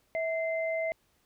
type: tone pair together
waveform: sine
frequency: 650 / 2076 Hz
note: E5 / C7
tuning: -24 / -14 cents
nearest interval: octave + minor sixth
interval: 2010 cents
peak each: -29 / -35 dBFS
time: 0.15-0.92 s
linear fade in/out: 0 ms
effects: pink hiss -70 dBFS RMS until 1.25 s